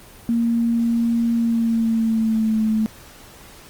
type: tone with pitch glide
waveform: sine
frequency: 232.7 to 218.4 Hz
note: A#3 to A3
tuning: -3 to -13 cents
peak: -16 dBFS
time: 0.29-2.86 s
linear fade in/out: 0 ms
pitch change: -110 cents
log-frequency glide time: 1.34-2.62 s
effects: pink hiss -44 dBFS RMS until 3.69 s + Opus 24 kbps